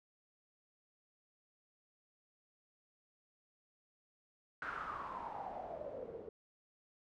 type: noise with low-pass filter sweep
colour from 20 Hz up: white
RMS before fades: -45 dBFS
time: 4.62-6.29 s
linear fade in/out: 2 ms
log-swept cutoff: 1500 to 430 Hz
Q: 7.3
effects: none